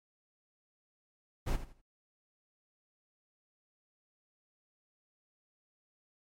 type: noise with echo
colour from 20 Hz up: brown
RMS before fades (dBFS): -30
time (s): 1.46-1.57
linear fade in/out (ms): 20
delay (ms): 83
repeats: 3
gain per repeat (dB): -12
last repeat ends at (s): 1.819
effects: MP3 64 kbps